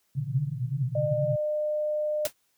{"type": "band-pass noise", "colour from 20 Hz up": "white", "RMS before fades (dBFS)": -29, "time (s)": [0.15, 1.36], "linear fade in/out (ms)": 5, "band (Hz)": [120, 150], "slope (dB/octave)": 96}
{"type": "tone", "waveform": "sine", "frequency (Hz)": 604, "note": "D5", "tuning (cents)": 48, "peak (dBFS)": -25, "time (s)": [0.95, 2.27], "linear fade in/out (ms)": 5}
{"type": "noise with exponential decay", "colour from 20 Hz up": "white", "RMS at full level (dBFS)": -26, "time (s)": [2.25, 2.33], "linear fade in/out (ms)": 2, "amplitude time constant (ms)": 17}
{"effects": ["white hiss -71 dBFS RMS until 2.57 s", "high-pass 60 Hz 12 dB/octave"]}